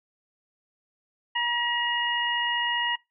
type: harmonic tone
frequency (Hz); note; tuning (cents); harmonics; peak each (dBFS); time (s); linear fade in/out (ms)
955; A#5; +42; 1 / 2 / 3; -28 / -28 / -28; 1.35-2.96; 10
effects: noise-tail reverb RT60 0.2 s tail -21 dB re dry